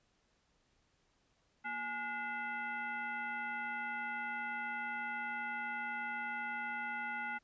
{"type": "tone with frequency modulation", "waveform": "sine", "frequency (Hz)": 1441, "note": "F#6", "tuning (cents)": -46, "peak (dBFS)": -37, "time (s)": [1.64, 7.39], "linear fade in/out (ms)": 20, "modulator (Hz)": 602, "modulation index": 1.3, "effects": ["pink hiss -75 dBFS RMS until 7.43 s", "resampled to 16000 Hz"]}